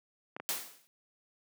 clicks, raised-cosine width 0.5 ms, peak -25 dBFS, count 2, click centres 0.365 / 0.4 s
white noise with exponential decay, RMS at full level -31 dBFS, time 0.49-0.87 s, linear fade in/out 0 ms, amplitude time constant 82 ms
effects high-pass 200 Hz 12 dB/octave

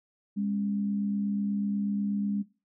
sine tone pair together, 203.8 / 272 Hz, G#3 / C#4, -32 / -33 cents, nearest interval perfect fourth, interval 499 cents, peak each -27 / -37 dBFS, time 0.36-2.43 s, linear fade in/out 20 ms, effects noise-tail reverb RT60 0.3 s tail -19 dB re dry

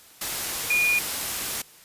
sine tone in noise, 2438 Hz, D#7, 36 cents flat, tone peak -19 dBFS, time 0.7-0.99 s, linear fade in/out 5 ms, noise white, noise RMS -29 dBFS, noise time 0.21-1.62 s, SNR +7 dB, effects white hiss -51 dBFS RMS until 1.84 s + resampled to 32000 Hz

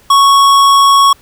sine tone with tanh clipping, 1108.7 Hz, C#6, in tune, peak -6 dBFS, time 0.1-1.13 s, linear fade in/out 5 ms, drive 18 dB, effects pink hiss -46 dBFS RMS until 1.21 s

